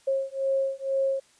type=beating tone pair; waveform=sine; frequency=539 / 541.1 Hz; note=C#5 / C#5; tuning=-49 / -42 cents; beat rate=2.1 Hz; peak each=-27 dBFS; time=0.07-1.2 s; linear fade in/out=10 ms; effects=white hiss -60 dBFS RMS until 1.39 s + resampled to 22050 Hz